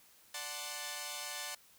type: chord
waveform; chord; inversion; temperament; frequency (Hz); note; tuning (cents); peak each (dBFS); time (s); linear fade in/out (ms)
5% pulse; D dominant seventh; none; equal; 587.3 / 740 / 880 / 1046.5; D5 / F#5 / A5 / C6; 0 / 0 / 0 / 0; -34; 0.34-1.55; 5
effects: white hiss -63 dBFS RMS until 1.78 s